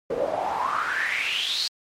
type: noise with band-pass filter sweep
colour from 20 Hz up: pink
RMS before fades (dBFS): -26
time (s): 0.1-1.68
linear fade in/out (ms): 5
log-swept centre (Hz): 470 to 4600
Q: 7.8
effects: MP3 64 kbps